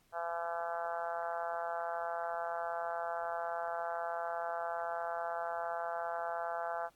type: harmonic tone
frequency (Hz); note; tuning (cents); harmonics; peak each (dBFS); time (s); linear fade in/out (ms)
169.3; E3; +46; 3 / 4 / 5 / 6 / 7 / 8 / 9 / 10; -46 / -38 / -41 / -47 / -46 / -45 / -47 / -56; 0.12-6.9; 50
effects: pink hiss -71 dBFS RMS until 6.95 s + AAC 64 kbps